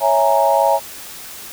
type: chord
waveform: sine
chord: A# half-diminished seventh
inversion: first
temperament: equal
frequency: 554.4 / 659.3 / 830.6 / 932.3 Hz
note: C#5 / E5 / G#5 / A#5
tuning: 0 / 0 / 0 / 0 cents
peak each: -17 dBFS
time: 0-0.8 s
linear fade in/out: 50 ms
effects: white hiss -34 dBFS RMS until 1.52 s